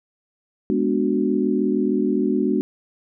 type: chord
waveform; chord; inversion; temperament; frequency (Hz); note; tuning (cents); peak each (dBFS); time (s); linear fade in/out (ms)
sine; G# half-diminished seventh; none; equal; 207.7 / 246.9 / 293.7 / 370; G#3 / B3 / D4 / F#4; 0 / 0 / 0 / 0; -23; 0.7-2.61; 0
effects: none